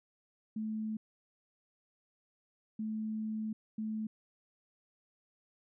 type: tone bursts at uneven times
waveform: sine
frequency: 217.5 Hz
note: A3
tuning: 20 cents flat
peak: -34 dBFS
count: 3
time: 0.56-0.97 / 2.79-3.53 / 3.78-4.07 s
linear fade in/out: 5 ms
effects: none